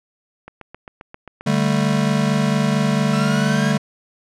click train, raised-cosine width 0.5 ms, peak -21 dBFS, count 15, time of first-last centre 0.48-2.339 s, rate 7.53 Hz
square chord, D suspended fourth, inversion none, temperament just, 146.83 / 195.78 / 220.2 Hz, D3 / G3 / A3, 0 / -2 / +2 cents, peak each -21 dBFS, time 1.46-3.78 s, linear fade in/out 10 ms
40% pulse linear sweep, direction up, 1318.5 to 1652 Hz, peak -26 dBFS, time 3.13-3.72 s, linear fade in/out 5 ms
effects low-pass 8000 Hz 12 dB/octave

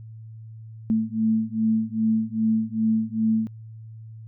sine beating tone pair, 220 / 222.5 Hz, A3 / A3, 0 / +20 cents, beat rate 2.5 Hz, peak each -23 dBFS, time 0.9-3.47 s, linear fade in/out 0 ms, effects added 111 Hz sine -38 dBFS peak until 4.27 s

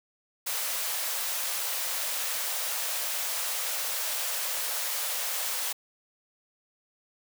white high-pass noise, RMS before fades -31 dBFS, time 0.46-5.73 s, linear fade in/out 10 ms, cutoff 470 Hz, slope 96 dB/octave, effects none

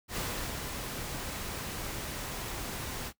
pink noise with ADSR envelope, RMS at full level -34 dBFS, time 0.08-3.13 s, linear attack 86 ms, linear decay 400 ms, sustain -4 dB, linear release 62 ms, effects noise-tail reverb RT60 0.1 s tail -18 dB re dry

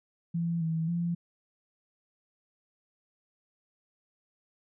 sine tone with pitch steps, 168.7 / 162.1 / 171.4 Hz, E3 / E3 / F3, +40 / -29 / -32 cents, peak -27 dBFS, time 0.34-1.15 s, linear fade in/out 10 ms, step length 270 ms, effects none

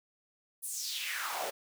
pink noise with high-pass filter sweep, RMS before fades -37 dBFS, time 0.62-1.51 s, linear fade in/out 20 ms, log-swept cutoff 11000 to 490 Hz, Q 3.7, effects none

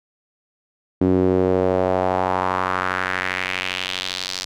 sawtooth tone with band-pass filter sweep, 92.5 Hz, F#2, in tune, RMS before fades -21 dBFS, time 1.01-4.45 s, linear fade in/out 5 ms, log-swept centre 300 to 5000 Hz, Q 2.4, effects none

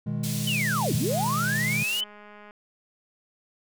triangle chord, G# minor, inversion first, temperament equal with one note detuned, 121.49 / 155.56 / 207.7 Hz, B2 / D#3 / G#3, -28 / 0 / 0 cents, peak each -29 dBFS, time 0.06-1.84 s, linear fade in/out 10 ms
white band-pass noise, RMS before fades -35 dBFS, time 0.23-2.01 s, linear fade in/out 10 ms, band 2900 to 12000 Hz, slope 12 dB/octave
sine linear two-way sweep, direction down then up, 3080 to 83 to 3080 Hz, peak -25 dBFS, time 0.47-2.04 s, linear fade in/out 5 ms, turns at 0.95 s
click train, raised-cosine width 0.5 ms, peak -33 dBFS, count 294, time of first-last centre 1.1-2.509 s, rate 208 Hz
effects none

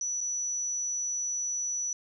sine tone with dropouts, 5920 Hz, F#8, in tune, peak -29 dBFS, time 0.01-1.93 s, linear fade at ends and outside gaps 2 ms, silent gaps 0.207-0.211 s, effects none

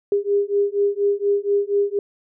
sine beating tone pair, 402.4 / 406.6 Hz, G4 / G#4, +45 / -37 cents, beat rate 4.2 Hz, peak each -20 dBFS, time 0.12-1.99 s, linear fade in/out 2 ms, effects none

